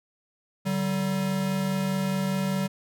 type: tone pair together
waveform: square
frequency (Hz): 146.72 / 191.6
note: D3 / G3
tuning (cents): -1 / -39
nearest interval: perfect fourth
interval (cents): 462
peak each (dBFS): -32 / -26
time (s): 0.65-2.68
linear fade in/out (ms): 20
effects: none